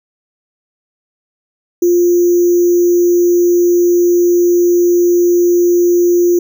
sine tone with sample-and-hold, 350 Hz, F4, 4 cents sharp, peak -7 dBFS, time 1.82-6.39 s, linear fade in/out 5 ms, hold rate 6300 Hz, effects none

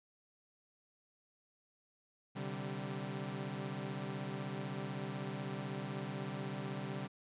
sawtooth chord, C suspended second, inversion none, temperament equal with one note detuned, 130.81 / 146.83 / 194.08 Hz, C3 / D3 / G3, 0 / 0 / -17 cents, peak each -40 / -40 / -39 dBFS, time 2.35-7.08 s, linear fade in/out 20 ms, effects resampled to 8000 Hz + 12-bit

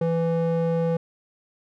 square tone with band-pass filter, 166.2 Hz, E3, 15 cents sharp, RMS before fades -23 dBFS, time 0.01-0.97 s, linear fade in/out 5 ms, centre 370 Hz, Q 8, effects none

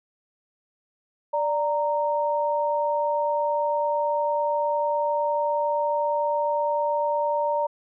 sine tone pair together, 587.3 / 927.2 Hz, D5 / A#5, 0 / -10 cents, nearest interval minor sixth, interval 790 cents, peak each -24 dBFS, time 1.33-7.67 s, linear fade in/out 10 ms, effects none

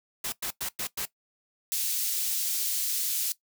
white noise bursts, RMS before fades -32 dBFS, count 5, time 0.24-1.055 s, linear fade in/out 5 ms, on 83 ms, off 100 ms
white high-pass noise, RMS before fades -29 dBFS, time 1.72-3.32 s, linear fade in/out 0 ms, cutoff 4000 Hz, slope 12 dB/octave
effects noise-tail reverb RT60 0.1 s tail -17 dB re dry

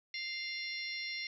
harmonic tone with a mistuned harmonic, 698.5 Hz, F5, in tune, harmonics 3 / 4 / 5 / 6 / 7 / 8, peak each -40 / -49 / -48 / -44 / -54 / -45 dBFS, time 0.14-1.27 s, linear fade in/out 2 ms, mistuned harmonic 8, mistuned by -17 cents, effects none

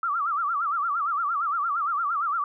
sine tone with vibrato, 1255 Hz, D#6, 15 cents sharp, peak -23 dBFS, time 0.03-2.44 s, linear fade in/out 2 ms, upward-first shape sine, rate 8.7 Hz, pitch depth 180 cents each way, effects none

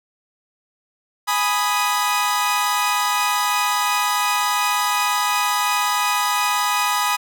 sawtooth chord, G# minor, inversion none, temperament equal, 830.6 / 987.8 / 1244.5 Hz, G#5 / B5 / D#6, 0 / 0 / 0 cents, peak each -20 / -18 / -18 dBFS, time 1.27-7.17 s, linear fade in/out 20 ms, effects none

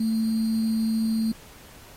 sine tone with sample-and-hold, 222.7 Hz, A3, 21 cents sharp, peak -21 dBFS, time 0-1.32 s, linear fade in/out 5 ms, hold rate 4410 Hz, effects pink hiss -49 dBFS RMS until 1.96 s + AAC 48 kbps

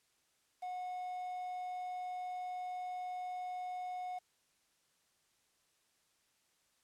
triangle tone with quantisation, 729 Hz, F#5, 26 cents flat, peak -37 dBFS, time 0.62-4.19 s, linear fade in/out 10 ms, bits 10, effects white hiss -75 dBFS RMS until 6.83 s + low-pass 10000 Hz 12 dB/octave

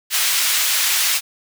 pink high-pass noise, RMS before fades -18 dBFS, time 0.1-1.21 s, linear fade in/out 50 ms, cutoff 2200 Hz, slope 12 dB/octave, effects none

